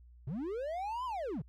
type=linear two-way sweep; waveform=triangle; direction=up then down; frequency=113 to 1046.5 to 114.5 Hz; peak=-33 dBFS; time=0.27-1.42 s; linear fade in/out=5 ms; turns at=1.05 s; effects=added 60 Hz sine -54 dBFS peak until 1.48 s